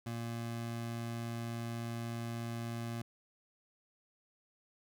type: tone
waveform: 25% pulse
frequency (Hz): 116.54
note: A#2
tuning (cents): 0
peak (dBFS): -34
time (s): 0.06-3.02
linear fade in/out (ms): 5
effects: none